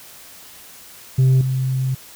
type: tone with level steps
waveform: sine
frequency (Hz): 130.81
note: C3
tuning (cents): 0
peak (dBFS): -8 / -17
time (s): 1.18-1.95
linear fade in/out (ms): 10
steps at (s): 1.41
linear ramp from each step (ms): 2
effects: tanh soft clip ceiling -10 dBFS + white hiss -42 dBFS RMS until 2.15 s